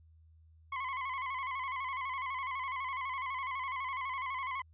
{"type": "tone with vibrato", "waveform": "30% pulse", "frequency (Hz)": 1056, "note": "C6", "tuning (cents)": 16, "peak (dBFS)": -32, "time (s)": [0.72, 4.62], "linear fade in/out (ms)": 5, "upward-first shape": "square", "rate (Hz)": 12, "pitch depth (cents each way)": 63, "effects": ["added 80 Hz sine -58 dBFS peak until 4.73 s", "resampled to 8000 Hz"]}